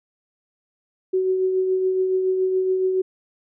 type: tone with tremolo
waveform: sine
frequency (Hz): 374.6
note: F#4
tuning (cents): +21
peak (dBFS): -16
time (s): 1.13-3.02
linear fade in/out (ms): 10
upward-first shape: triangle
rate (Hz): 7.1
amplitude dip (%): 40
effects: none